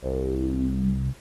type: tone with low-pass filter sweep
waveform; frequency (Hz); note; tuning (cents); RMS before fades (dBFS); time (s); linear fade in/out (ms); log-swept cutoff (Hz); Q
sawtooth; 65.6; C2; +5; -25; 0.02-1.14; 50; 550 to 140; 9.2
effects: pink hiss -52 dBFS RMS until 1.2 s + AAC 32 kbps